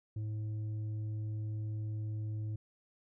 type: tone with tanh clipping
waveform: sine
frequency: 107.4 Hz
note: A2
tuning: 41 cents flat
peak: -36 dBFS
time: 0.16-2.56 s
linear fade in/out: 5 ms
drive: 5 dB
effects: none